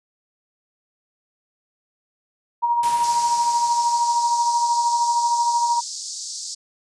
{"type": "tone with tremolo", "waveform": "sine", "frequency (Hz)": 947, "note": "A#5", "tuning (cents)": 27, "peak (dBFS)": -15, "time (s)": [2.62, 5.81], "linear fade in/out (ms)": 20, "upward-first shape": "sine", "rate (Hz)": 13, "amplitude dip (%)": 45}
{"type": "noise with exponential decay", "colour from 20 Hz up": "white", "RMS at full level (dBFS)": -30, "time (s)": [2.83, 5.92], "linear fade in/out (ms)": 2, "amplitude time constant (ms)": 670}
{"type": "band-pass noise", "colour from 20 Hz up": "pink", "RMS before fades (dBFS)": -32, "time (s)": [3.03, 6.55], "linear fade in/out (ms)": 10, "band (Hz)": [4500, 8000], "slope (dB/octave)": 48}
{"effects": ["resampled to 24000 Hz"]}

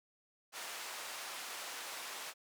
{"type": "band-pass noise", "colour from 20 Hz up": "pink", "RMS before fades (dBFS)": -45, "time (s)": [0.52, 2.34], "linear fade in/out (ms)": 50, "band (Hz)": [810, 12000], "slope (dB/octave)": 12, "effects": []}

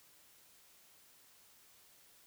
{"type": "silence", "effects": ["white hiss -64 dBFS RMS until 2.26 s"]}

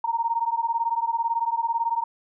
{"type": "beating tone pair", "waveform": "sine", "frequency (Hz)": [917, 935], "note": ["A#5", "A#5"], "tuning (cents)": [-29, 5], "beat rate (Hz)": 18, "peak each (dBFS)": -25, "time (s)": [0.04, 2.04], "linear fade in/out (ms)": 5, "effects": []}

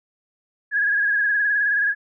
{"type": "tone with vibrato", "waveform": "sine", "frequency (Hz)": 1660, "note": "G#6", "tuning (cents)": -1, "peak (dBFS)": -17, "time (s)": [0.71, 1.95], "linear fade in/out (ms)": 50, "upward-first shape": "sine", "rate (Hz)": 19, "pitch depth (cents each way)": 52, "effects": []}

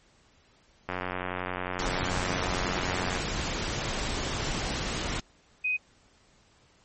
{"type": "click train", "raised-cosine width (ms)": 0.5, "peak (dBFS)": -16, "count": 209, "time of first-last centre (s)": [0.89, 3.173], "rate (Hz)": 91.1}
{"type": "noise", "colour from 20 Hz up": "pink", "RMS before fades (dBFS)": -31, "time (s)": [1.79, 5.2], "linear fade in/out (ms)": 5}
{"type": "tone", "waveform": "sine", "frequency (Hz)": 2504, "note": "D#7", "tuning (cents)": 10, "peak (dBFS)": -25, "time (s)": [5.64, 5.77], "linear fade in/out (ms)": 10}
{"effects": ["pink hiss -62 dBFS RMS until 6.84 s", "MP3 32 kbps"]}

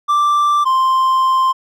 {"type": "tone pair in turn", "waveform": "triangle", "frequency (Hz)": [1175, 1046.8], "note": ["D6", "C6"], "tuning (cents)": [1, 0], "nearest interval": "major second", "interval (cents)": 201, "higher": "first", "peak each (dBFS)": -9, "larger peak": "neither", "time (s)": [[0.08, 0.65], [0.65, 1.53]], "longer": "second", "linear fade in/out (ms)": 20, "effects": []}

